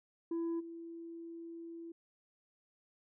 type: tone with level steps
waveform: sine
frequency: 334.1 Hz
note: E4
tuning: 23 cents sharp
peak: -31 / -44 dBFS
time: 0.31-1.92 s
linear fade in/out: 5 ms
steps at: 0.59 s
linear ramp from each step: 20 ms
effects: tanh soft clip ceiling -33 dBFS